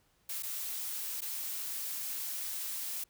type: noise with dropouts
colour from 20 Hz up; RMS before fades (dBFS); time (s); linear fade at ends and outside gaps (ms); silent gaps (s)
blue; -38; 0.29-3.04; 5; 0.425-0.432 / 1.208-1.217
effects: pink hiss -71 dBFS RMS until 3.09 s